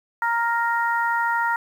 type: harmonic tone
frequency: 466.2 Hz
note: A#4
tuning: in tune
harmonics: 2 / 3 / 4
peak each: -22 / -24 / -27 dBFS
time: 0.22-1.56 s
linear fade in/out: 2 ms
effects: 8-bit